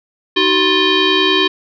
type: tone with frequency modulation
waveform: sine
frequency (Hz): 1760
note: A6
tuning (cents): 0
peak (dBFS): -10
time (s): 0.36-1.48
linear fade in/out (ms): 10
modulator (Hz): 690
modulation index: 3.1
effects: none